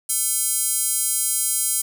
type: tone with high-pass filter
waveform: square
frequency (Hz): 450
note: A4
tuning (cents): +39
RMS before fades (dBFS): -22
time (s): 0.09-1.82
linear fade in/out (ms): 10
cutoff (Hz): 8600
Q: 2.1
effects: none